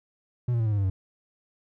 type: tone with pitch steps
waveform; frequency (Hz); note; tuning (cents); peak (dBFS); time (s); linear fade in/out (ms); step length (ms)
triangle; 122.4 / 117.21 / 112.24 / 107.48 / 102.93 / 98.56 / 94.38; B2 / A#2 / A2 / A2 / G#2 / G2 / F#2; -15 / +10 / +35 / -40 / -15 / +10 / +35; -20; 0.48-0.9; 5; 60
effects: none